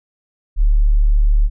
sine tone, 36.71 Hz, D1, in tune, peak -9 dBFS, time 0.56-1.5 s, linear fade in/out 50 ms, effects none

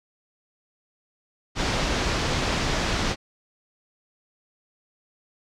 pink low-pass noise, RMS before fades -25 dBFS, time 1.55-3.16 s, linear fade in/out 50 ms, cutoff 6100 Hz, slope 24 dB/octave, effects none

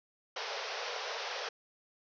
pink band-pass noise, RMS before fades -39 dBFS, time 0.36-1.49 s, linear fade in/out 5 ms, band 420 to 5900 Hz, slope 96 dB/octave, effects none

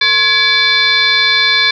sine tone with frequency modulation, 2910 Hz, F#7, 29 cents flat, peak -8 dBFS, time 0.01-1.71 s, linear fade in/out 5 ms, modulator 613 Hz, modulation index 2.4, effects none

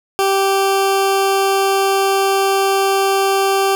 20% pulse tone, 390 Hz, G4, 9 cents flat, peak -8 dBFS, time 0.19-3.75 s, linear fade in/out 0 ms, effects none

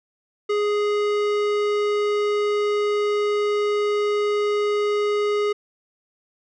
sine tone with tanh clipping, 415.3 Hz, G#4, in tune, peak -21 dBFS, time 0.49-5.53 s, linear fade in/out 10 ms, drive 18 dB, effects none

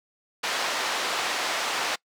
pink band-pass noise, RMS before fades -28 dBFS, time 0.43-1.96 s, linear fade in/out 10 ms, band 690 to 5500 Hz, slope 12 dB/octave, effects noise-tail reverb RT60 0.1 s tail -24 dB re dry

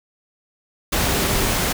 sine tone in noise, 393.3 Hz, G4, 6 cents sharp, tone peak -30 dBFS, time 1.07-1.48 s, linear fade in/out 10 ms, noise pink, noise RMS -20 dBFS, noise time 0.92-1.73 s, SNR -13 dB, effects none

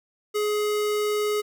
square tone, 419.8 Hz, G#4, 19 cents sharp, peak -23 dBFS, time 0.34-1.42 s, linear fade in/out 20 ms, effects none

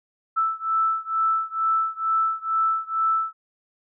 sine beating tone pair, 1318.5 / 1320.7 Hz, E6 / E6, 0 / +3 cents, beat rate 2.2 Hz, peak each -23 / -24 dBFS, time 0.36-3.33 s, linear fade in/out 20 ms, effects none

